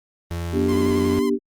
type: tone with pitch glide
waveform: 35% pulse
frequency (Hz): 85.2 to 89.44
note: F2 to F2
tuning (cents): -42 to +42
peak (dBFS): -23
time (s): 0.31-1.19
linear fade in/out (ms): 0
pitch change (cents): +84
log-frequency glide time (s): 0.55-0.7
type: chord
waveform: sine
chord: G major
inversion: first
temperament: equal with one note detuned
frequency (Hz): 242 / 293.7 / 392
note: B3 / D4 / G4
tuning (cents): -35 / 0 / 0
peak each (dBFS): -22 / -23 / -21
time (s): 0.52-1.39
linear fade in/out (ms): 50
type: tone with vibrato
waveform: sawtooth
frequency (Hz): 1036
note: C6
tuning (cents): -17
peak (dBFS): -28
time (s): 0.68-1.3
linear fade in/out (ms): 10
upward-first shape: sine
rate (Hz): 11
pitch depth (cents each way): 41
effects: Opus 32 kbps